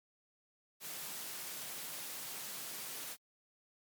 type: high-pass noise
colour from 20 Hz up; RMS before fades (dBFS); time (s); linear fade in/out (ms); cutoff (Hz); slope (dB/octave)
white; -44; 0.8-3.17; 50; 110; 48
effects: MP3 96 kbps